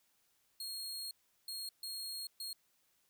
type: tone bursts at uneven times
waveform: sawtooth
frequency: 4267 Hz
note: C8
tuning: 33 cents sharp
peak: -38 dBFS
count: 4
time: 0.6-1.11 / 1.48-1.69 / 1.83-2.27 / 2.4-2.53 s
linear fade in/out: 2 ms
effects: white hiss -75 dBFS RMS until 3.09 s